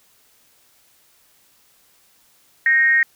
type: tone with frequency modulation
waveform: sine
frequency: 1864.7 Hz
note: A#6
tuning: in tune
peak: -12 dBFS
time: 2.66-3.03 s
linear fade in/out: 2 ms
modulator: 280 Hz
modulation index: 0.45
effects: white hiss -57 dBFS RMS until 3.15 s